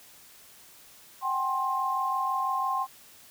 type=tone cluster; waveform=sine; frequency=763 / 809 / 1058 Hz; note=G5 / G#5 / C6; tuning=-47 / -46 / +19 cents; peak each=-32 / -34 / -27 dBFS; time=1.21-2.87 s; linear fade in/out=50 ms; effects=white hiss -53 dBFS RMS until 3.3 s